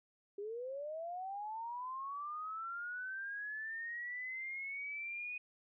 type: linear sweep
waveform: sine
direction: up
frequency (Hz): 394.3 to 2489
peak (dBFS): -40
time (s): 0.38-5.38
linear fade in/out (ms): 5
effects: none